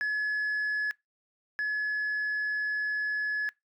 sine tone pair in turn, 1703 / 1703 Hz, G#6 / G#6, +43 / +43 cents, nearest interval unison, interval 0 cents, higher neither, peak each -24 / -25 dBFS, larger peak first, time 0.01-0.91 / 1.59-3.49 s, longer second, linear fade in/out 0 ms, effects noise-tail reverb RT60 0.2 s tail -26 dB re dry + tanh soft clip ceiling -26 dBFS

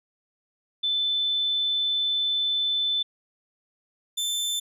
sine / sawtooth tone pair in turn, 3520 / 3540 Hz, A7 / A7, 0 / +10 cents, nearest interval unison, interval 10 cents, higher second, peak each -22 dBFS, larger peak neither, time 0.83-3.03 / 4.17-4.6 s, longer first, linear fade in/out 10 ms, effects resampled to 32000 Hz

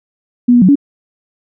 sine tone with pitch steps, 243.9 / 241.7 / 185 / 283.1 Hz, B3 / B3 / F#3 / C#4, -21 / -37 / 0 / +37 cents, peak -4 dBFS, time 0.48-0.756 s, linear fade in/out 10 ms, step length 69 ms, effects none

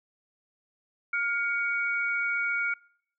sine tone pair together, 1412 / 2243 Hz, F6 / C#7, +19 / +20 cents, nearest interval minor sixth, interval 801 cents, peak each -28 dBFS, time 1.13-2.74 s, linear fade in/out 5 ms, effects noise-tail reverb RT60 0.6 s tail -23 dB re dry

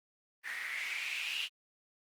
white noise with band-pass filter sweep, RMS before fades -38 dBFS, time 0.43-1.49 s, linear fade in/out 50 ms, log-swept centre 1800 to 2900 Hz, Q 7.4, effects Opus 32 kbps

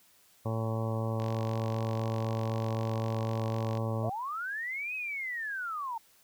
harmonic tone, 112 Hz, A2, 31 cents sharp, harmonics 1 / 2 / 3 / 4 / 5 / 6 / 7 / 8 / 9 / 10, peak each -31 / -38 / -43 / -41 / -38 / -48 / -45 / -47 / -46 / -46 dBFS, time 0.45-4.1 s, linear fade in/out 10 ms
click train, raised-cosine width 0.2 ms, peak -27 dBFS, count 124, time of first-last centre 1.2-3.773 s, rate 47.8 Hz
sine linear two-way sweep, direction up then down, 589 to 2564 to 878 Hz, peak -33 dBFS, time 4.03-5.98 s, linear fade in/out 5 ms, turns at 4.95 s
effects white hiss -63 dBFS RMS until 6.23 s

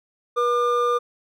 triangle tone pair together, 483.3 / 1202 Hz, B4 / D6, -38 / +40 cents, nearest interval octave + major third, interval 1578 cents, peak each -19 dBFS, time 0.36-0.99 s, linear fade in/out 20 ms, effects none

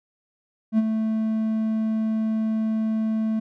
triangle tone with ADSR envelope, 220 Hz, A3, in tune, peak -12 dBFS, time 0.72-3.4 s, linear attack 63 ms, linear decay 31 ms, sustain -7 dB, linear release 11 ms, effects none

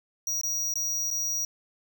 square tone with dropouts, 5760 Hz, F#8, 47 cents flat, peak -27 dBFS, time 0.27-1.45 s, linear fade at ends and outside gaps 2 ms, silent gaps 0.413-0.434 / 0.739-0.756 / 1.104-1.111 s, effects none

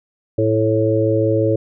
harmonic tone with a mistuned harmonic, 110 Hz, A2, in tune, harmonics 1 / 3 / 4 / 5, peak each -19 / -19 / -19 / -19 dBFS, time 0.38-1.56 s, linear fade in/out 5 ms, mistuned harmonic 4, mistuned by -17 cents, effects none

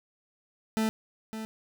40% pulse tone with echo, 220 Hz, A3, in tune, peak -24 dBFS, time 0.77-0.89 s, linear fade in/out 0 ms, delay 560 ms, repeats 1, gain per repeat -10 dB, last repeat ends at 1.45 s, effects none

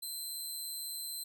15% pulse tone, 4089 Hz, C8, 41 cents flat, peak -32 dBFS, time 0.02-1.24 s, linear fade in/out 10 ms, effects none

